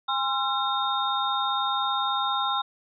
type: tone cluster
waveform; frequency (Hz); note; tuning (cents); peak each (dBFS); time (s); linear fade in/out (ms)
sine; 814 / 1044 / 1356 / 3681; G#5 / C6 / E6 / A#7; -35 / -4 / +49 / -23; -29; 0.08-2.62; 10
effects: none